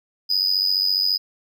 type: tone with amplitude modulation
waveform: triangle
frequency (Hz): 4978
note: D#8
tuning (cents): 0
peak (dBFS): -13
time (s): 0.29-1.18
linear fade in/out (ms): 20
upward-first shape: sine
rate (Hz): 94.6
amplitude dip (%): 80
effects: none